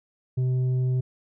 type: tone with tanh clipping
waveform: sine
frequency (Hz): 127.7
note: C3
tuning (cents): -42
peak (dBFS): -22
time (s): 0.37-1.01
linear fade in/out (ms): 10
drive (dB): 5
effects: none